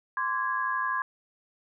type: tone cluster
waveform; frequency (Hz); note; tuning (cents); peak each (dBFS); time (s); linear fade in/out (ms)
sine; 1040 / 1152 / 1653; C6 / D6 / G#6; -11 / -34 / -9; -29 / -34 / -30; 0.17-1.02; 2
effects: none